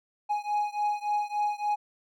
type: beating tone pair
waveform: triangle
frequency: 831 / 834.5 Hz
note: G#5 / G#5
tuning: +1 / +8 cents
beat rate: 3.5 Hz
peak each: -27 / -28 dBFS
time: 0.29-1.76 s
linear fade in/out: 20 ms
effects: none